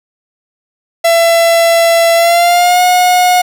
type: tone with pitch glide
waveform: 45% pulse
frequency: 671 to 723.3 Hz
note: E5 to F#5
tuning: +31 to -39 cents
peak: -6 dBFS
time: 1.04-3.42 s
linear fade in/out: 10 ms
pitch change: +130 cents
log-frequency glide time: 2.15-2.82 s
effects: none